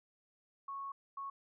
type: tone bursts at uneven times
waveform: sine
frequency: 1103 Hz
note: C#6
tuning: 9 cents flat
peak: -40 dBFS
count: 2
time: 0.68-0.92 / 1.17-1.3 s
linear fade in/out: 5 ms
effects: none